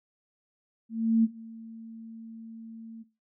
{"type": "tone with ADSR envelope", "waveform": "sine", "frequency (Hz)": 225.7, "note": "A3", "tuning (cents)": 44, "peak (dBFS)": -17, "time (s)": [0.89, 3.04], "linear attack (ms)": 350, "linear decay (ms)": 33, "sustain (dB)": -23, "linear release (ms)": 24, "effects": ["noise-tail reverb RT60 0.3 s tail -19 dB re dry"]}